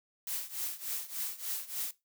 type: noise with tremolo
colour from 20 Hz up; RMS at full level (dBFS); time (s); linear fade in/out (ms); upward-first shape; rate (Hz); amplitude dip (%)
blue; -34; 0.27-1.91; 2; triangle; 3.4; 90
effects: noise-tail reverb RT60 0.2 s tail -18 dB re dry